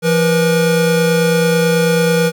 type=tone pair together; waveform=square; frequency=170.09 / 481.1 Hz; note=F3 / B4; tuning=-45 / -45 cents; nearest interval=octave + tritone; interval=1800 cents; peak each=-15 / -14 dBFS; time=0.02-2.32 s; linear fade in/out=50 ms; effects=none